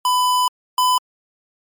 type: tone pair in turn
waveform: square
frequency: 999 / 1003.7 Hz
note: B5 / B5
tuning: +20 / +28 cents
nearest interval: unison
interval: 8 cents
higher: second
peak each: -15 / -14 dBFS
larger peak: second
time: 0.05-0.48 / 0.78-0.98 s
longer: first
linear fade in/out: 2 ms
effects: MP3 96 kbps